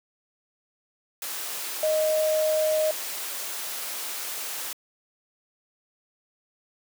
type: tone in noise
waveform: sine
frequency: 622.3 Hz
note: D#5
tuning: in tune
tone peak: -20 dBFS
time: 1.83-2.91 s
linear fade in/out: 2 ms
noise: white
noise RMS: -33 dBFS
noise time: 1.22-4.73 s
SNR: +10 dB
effects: high-pass 400 Hz 12 dB/octave